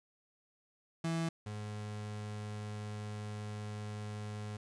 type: tone pair in turn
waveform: 35% pulse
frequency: 164.81 / 105.27 Hz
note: E3 / G#2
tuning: 0 / +24 cents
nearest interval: minor sixth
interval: 776 cents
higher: first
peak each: -31 / -38 dBFS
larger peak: first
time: 1.04-1.29 / 1.46-4.57 s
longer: second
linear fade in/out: 5 ms
effects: resampled to 22050 Hz + 11-bit